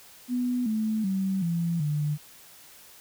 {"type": "tone with pitch steps", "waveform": "sine", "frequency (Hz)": [247.4, 217.9, 191.88, 168.98, 148.81], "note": ["B3", "A3", "G3", "E3", "D3"], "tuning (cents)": [3, -17, -37, 43, 23], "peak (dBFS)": -24, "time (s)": [0.28, 2.18], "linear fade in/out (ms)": 50, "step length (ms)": 380, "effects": ["white hiss -51 dBFS RMS until 3 s"]}